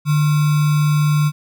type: tone with sample-and-hold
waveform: sine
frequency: 150 Hz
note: D3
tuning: 37 cents sharp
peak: -12 dBFS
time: 0.05-1.32 s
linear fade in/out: 50 ms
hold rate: 1225 Hz
effects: none